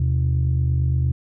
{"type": "tone pair together", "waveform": "sine", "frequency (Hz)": [79.4, 128.18], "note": ["D#2", "C3"], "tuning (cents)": [36, -35], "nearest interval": "minor sixth", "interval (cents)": 829, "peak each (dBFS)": -18, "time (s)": [0, 1.12], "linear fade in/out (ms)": 5, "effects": ["tanh soft clip ceiling -13 dBFS"]}